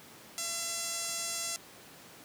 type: tone with band-pass filter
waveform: sawtooth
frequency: 676 Hz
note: E5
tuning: 43 cents sharp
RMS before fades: -36 dBFS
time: 0.38-1.56 s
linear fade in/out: 0 ms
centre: 7400 Hz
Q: 1.8
effects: pink hiss -52 dBFS RMS until 2.24 s + high-pass 150 Hz 12 dB/octave